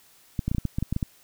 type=clicks; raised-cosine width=5 ms; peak=-13 dBFS; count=11; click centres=0.392 / 0.48 / 0.515 / 0.548 / 0.583 / 0.653 / 0.785 / 0.826 / 0.926 / 0.964 / 1.028 s; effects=white hiss -57 dBFS RMS until 1.23 s